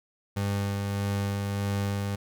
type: tone with tremolo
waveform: 30% pulse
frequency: 100.2 Hz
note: G2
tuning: 38 cents sharp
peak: -23 dBFS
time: 0.36-2.16 s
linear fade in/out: 10 ms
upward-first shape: sine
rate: 1.6 Hz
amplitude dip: 25%
effects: none